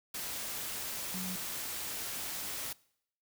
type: tone in noise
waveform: sine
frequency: 185 Hz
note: F#3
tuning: in tune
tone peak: -38 dBFS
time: 1.14-1.36 s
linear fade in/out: 5 ms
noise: white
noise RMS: -39 dBFS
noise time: 0.14-2.73 s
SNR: -2 dB
effects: noise-tail reverb RT60 0.7 s tail -23 dB re dry